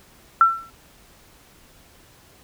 sine tone with exponential decay, 1345 Hz, E6, 34 cents sharp, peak -7 dBFS, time 0.41-0.7 s, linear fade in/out 1 ms, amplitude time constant 62 ms, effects pink hiss -52 dBFS RMS until 2.43 s

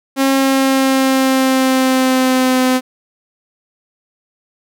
sawtooth tone with pitch glide, 270 to 256.3 Hz, C#4 to C4, -45 to -36 cents, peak -7 dBFS, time 0.16-2.81 s, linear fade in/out 50 ms, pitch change -91 cents, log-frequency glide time 0.32-2.61 s, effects none

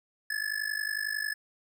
square tone with amplitude modulation, 1719 Hz, A6, 41 cents flat, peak -27 dBFS, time 0.3-1.34 s, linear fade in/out 5 ms, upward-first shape sine, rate 51 Hz, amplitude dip 90%, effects none

